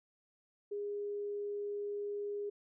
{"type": "tone", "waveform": "sine", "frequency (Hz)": 409.6, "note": "G#4", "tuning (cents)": -24, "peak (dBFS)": -36, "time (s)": [0.71, 2.5], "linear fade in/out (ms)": 10, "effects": []}